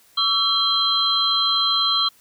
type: tone cluster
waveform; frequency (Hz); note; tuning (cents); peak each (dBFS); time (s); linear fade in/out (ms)
sine; 1139 / 1331 / 3224 / 4064; C#6 / E6 / G7 / B7; +47 / +16 / +48 / +49; -25 / -27 / -21 / -20; 0.17-2.09; 10
effects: white hiss -55 dBFS RMS until 2.2 s